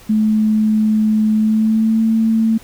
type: tone with pitch glide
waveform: sine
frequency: 215.9 to 223.3 Hz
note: A3 to A3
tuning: -33 to +26 cents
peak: -11 dBFS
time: 0.09-2.58 s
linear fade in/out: 10 ms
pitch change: +59 cents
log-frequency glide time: 1.35-2.02 s
effects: pink hiss -43 dBFS RMS until 2.63 s